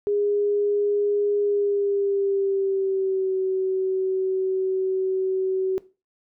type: tone with pitch glide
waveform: sine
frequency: 410 to 378.1 Hz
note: G#4 to F#4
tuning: -22 to +38 cents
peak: -20 dBFS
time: 0.07-5.78 s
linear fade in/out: 0 ms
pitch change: -140 cents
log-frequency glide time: 1.39-3.35 s
effects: noise-tail reverb RT60 0.3 s tail -18 dB re dry